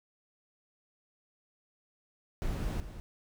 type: noise with echo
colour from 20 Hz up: brown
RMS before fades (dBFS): -33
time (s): 2.42-2.8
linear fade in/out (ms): 0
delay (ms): 200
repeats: 1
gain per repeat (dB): -11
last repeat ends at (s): 3
effects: none